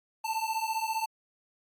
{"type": "beating tone pair", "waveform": "square", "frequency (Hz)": [880, 895], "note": ["A5", "A5"], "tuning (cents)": [0, 29], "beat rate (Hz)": 15, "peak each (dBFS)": [-33, -33], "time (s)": [0.24, 1.06], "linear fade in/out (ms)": 10, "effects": ["AAC 64 kbps"]}